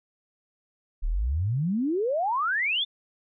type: exponential sweep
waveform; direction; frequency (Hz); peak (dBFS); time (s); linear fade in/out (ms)
sine; up; 32.7 to 3628; -23; 1.02-2.85; 20
effects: none

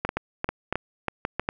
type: clicks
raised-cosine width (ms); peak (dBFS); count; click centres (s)
0.5; -10; 11; 0.05 / 0.091 / 0.17 / 0.444 / 0.49 / 0.726 / 0.756 / 1.083 / 1.251 / 1.396 / 1.489
effects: none

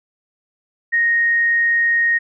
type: tone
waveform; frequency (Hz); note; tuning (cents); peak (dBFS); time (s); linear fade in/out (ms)
sine; 1864.7; A#6; 0; -13; 0.92-2.19; 20
effects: none

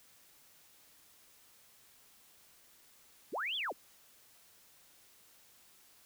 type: linear two-way sweep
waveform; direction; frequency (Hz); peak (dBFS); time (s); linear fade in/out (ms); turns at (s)
sine; up then down; 155.56 to 3531 to 155.56; -34; 3.32-3.73; 20; 3.56
effects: white hiss -63 dBFS RMS until 6.05 s

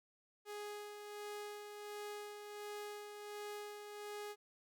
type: tone with tremolo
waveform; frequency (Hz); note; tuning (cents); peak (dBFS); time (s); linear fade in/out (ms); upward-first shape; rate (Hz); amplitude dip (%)
sawtooth; 415.3; G#4; 0; -40; 0.45-4.36; 50; sine; 1.4; 45
effects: Opus 48 kbps

